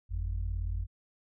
sine tone pair together, 48.43 / 86.3 Hz, G1 / F2, -20 / -20 cents, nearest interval minor seventh, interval 1000 cents, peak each -31 / -33 dBFS, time 0.09-0.87 s, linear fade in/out 50 ms, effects tanh soft clip ceiling -25 dBFS

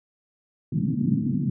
white band-pass noise, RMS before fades -24 dBFS, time 0.72-1.5 s, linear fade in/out 5 ms, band 120 to 260 Hz, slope 48 dB/octave, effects none

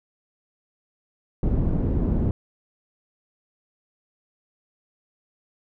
pink low-pass noise, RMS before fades -22 dBFS, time 1.43-2.31 s, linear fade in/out 2 ms, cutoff 290 Hz, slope 12 dB/octave, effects none

